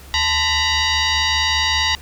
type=tone with frequency modulation; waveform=sine; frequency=880 Hz; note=A5; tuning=in tune; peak=-15 dBFS; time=0.14-1.95 s; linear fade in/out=0 ms; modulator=954 Hz; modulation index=4.5; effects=added 69 Hz sine -38 dBFS peak until 2.01 s + pink hiss -43 dBFS RMS until 2.01 s